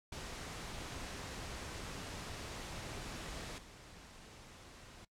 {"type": "noise with level steps", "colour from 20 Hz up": "pink", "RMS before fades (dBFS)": [-45, -55], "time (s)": [0.12, 5.05], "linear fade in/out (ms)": 5, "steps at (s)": 3.58, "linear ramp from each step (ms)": 2, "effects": ["noise-tail reverb RT60 0.1 s tail -20 dB re dry", "low-pass 8000 Hz 12 dB/octave"]}